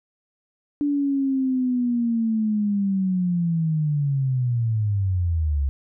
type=linear sweep; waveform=sine; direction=down; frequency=291.6 to 67 Hz; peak=-19 dBFS; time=0.81-5.69 s; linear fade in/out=0 ms; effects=none